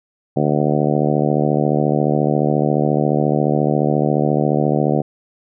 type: harmonic tone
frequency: 74.3 Hz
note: D2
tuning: 21 cents sharp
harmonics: 2 / 3 / 4 / 5 / 6 / 7 / 8 / 9 / 10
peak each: -19 / -21 / -22 / -23 / -24 / -24 / -25 / -26 / -26 dBFS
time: 0.36-5.02 s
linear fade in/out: 10 ms
effects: none